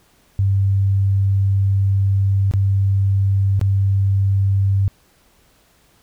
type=tone with dropouts; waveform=sine; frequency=98 Hz; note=G2; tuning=in tune; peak=-13 dBFS; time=0.39-4.88 s; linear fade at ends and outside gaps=0 ms; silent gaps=2.512-2.537 / 3.594-3.613 s; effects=pink hiss -56 dBFS RMS until 6.02 s